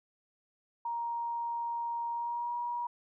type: tone with pitch glide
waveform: sine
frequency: 938 to 957.7 Hz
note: A#5 to A#5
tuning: +11 to +46 cents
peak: -32 dBFS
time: 0.85-2.87 s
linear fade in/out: 5 ms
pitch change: +35 cents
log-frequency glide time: 2.11-2.56 s
effects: none